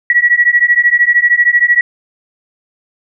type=beating tone pair; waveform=sine; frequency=1922 / 1935 Hz; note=B6 / B6; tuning=-48 / -36 cents; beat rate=13 Hz; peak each=-10 dBFS; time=0.1-1.81 s; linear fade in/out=2 ms; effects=none